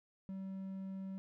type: tone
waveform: triangle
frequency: 191.8 Hz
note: G3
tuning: 37 cents flat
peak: -39 dBFS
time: 0.29-1.18 s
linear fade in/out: 0 ms
effects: none